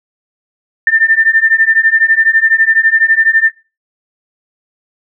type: beating tone pair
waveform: sine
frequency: 1787 / 1799 Hz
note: A6 / A6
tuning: +26 / +38 cents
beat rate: 12 Hz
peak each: -10 dBFS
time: 0.87-3.5 s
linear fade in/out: 2 ms
effects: noise-tail reverb RT60 0.3 s tail -22 dB re dry